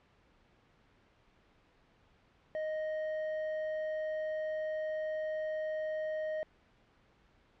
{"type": "tone with hard clipping", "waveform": "sine", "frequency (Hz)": 622.3, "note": "D#5", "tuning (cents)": 0, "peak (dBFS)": -35, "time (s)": [2.55, 6.43], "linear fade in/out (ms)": 0, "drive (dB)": 6, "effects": ["pink hiss -67 dBFS RMS until 7.6 s", "low-pass 3000 Hz 12 dB/octave"]}